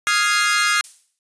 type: chord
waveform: sawtooth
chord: F minor seventh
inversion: third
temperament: equal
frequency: 1244.5 / 1396.9 / 1661.2 / 2093 Hz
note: Eb6 / F6 / Ab6 / C7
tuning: 0 / 0 / 0 / 0 cents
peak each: -18 dBFS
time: 0.07-0.81 s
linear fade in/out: 0 ms
type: noise with exponential decay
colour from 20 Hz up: violet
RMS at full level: -30 dBFS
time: 0.84-1.19 s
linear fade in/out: 1 ms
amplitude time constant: 76 ms
effects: resampled to 22050 Hz